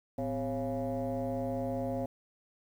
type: tone with frequency modulation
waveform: sine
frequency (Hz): 400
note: G4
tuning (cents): +35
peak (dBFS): -30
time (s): 0.18-2.06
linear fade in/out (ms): 5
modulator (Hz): 145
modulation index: 2.1
effects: tanh soft clip ceiling -26 dBFS + 10-bit